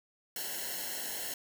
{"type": "noise with comb filter", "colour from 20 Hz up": "white", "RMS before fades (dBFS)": -38, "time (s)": [0.36, 1.34], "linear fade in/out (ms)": 2, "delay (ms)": 0.83, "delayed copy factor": -0.85, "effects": []}